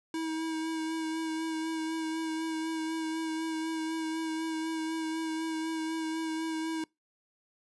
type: tone with vibrato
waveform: square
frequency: 320.8 Hz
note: E4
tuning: 47 cents flat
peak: -32 dBFS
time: 0.14-6.84 s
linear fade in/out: 2 ms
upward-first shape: sine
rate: 4 Hz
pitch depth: 19 cents each way
effects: noise-tail reverb RT60 0.2 s tail -25 dB re dry + resampled to 24000 Hz